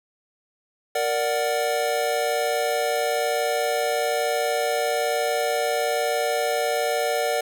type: chord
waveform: square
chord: Bb augmented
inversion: none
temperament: equal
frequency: 466.2 / 587.3 / 740 Hz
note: Bb4 / D5 / F#5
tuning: 0 / 0 / 0 cents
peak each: -27 / -26 / -27 dBFS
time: 0.95-7.41 s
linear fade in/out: 5 ms
effects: none